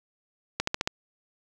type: accelerating click train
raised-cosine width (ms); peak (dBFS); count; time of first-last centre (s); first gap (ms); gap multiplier
0.2; -8; 5; 0.6-0.875; 74; 0.95
effects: none